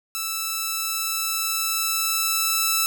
5% pulse tone with level ramp, 1318.5 Hz, E6, in tune, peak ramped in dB -14 to -7 dBFS, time 0.15-2.86 s, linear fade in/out 0 ms, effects none

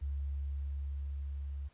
sine tone with level ramp, 70 Hz, C#2, 18 cents sharp, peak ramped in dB -33 to -37 dBFS, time 0.01-1.69 s, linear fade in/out 20 ms, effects pink hiss -69 dBFS RMS until 1.73 s + resampled to 8000 Hz

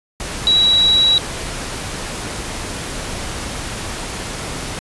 sine tone in noise, 3893 Hz, B7, 26 cents flat, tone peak -10 dBFS, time 0.47-1.18 s, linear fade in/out 0 ms, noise pink, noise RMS -26 dBFS, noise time 0.2-4.79 s, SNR +13 dB, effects resampled to 24000 Hz

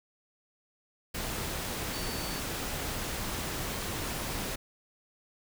sine tone in noise, 4500 Hz, C#8, 25 cents sharp, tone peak -43 dBFS, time 1.93-2.4 s, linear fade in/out 10 ms, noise pink, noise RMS -35 dBFS, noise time 1.14-4.56 s, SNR -11 dB, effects none

